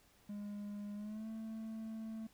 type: tone with pitch glide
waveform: triangle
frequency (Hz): 205.5 to 221.5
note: G#3 to A3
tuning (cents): -18 to +12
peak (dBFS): -40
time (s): 0.29-2.27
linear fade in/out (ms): 5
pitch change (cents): +130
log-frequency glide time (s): 0.95-1.28
effects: pink hiss -68 dBFS RMS until 2.33 s